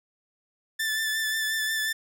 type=tone with vibrato; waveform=sawtooth; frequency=1760 Hz; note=A6; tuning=in tune; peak=-22 dBFS; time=0.79-1.93 s; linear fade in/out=10 ms; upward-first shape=sine; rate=5.6 Hz; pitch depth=23 cents each way; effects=none